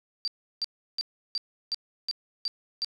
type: tone bursts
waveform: sine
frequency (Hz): 4689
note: D8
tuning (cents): -4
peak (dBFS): -26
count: 8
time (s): 0.25-2.846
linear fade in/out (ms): 0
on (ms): 27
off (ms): 340
effects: none